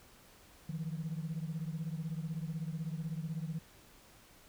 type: beating tone pair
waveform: sine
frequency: 155.2 / 171.2 Hz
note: D#3 / F3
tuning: -4 / -34 cents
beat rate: 16 Hz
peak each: -37 / -39 dBFS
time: 0.69-3.59 s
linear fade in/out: 5 ms
effects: tanh soft clip ceiling -31 dBFS + pink hiss -60 dBFS RMS until 4.48 s